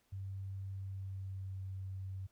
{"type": "tone with pitch glide", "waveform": "sine", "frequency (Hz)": [96.8, 95.3], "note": ["G2", "G2"], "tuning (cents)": [-21, -48], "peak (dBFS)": -40, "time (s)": [0.12, 2.27], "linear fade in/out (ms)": 10, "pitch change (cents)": -27, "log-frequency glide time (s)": [0.7, 1.61], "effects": ["pink hiss -75 dBFS RMS until 2.31 s"]}